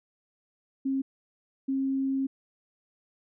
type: tone bursts at uneven times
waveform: sine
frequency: 269 Hz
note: C4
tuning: 48 cents sharp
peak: -25 dBFS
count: 2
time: 0.85-1.02 / 1.68-2.27 s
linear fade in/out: 10 ms
effects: none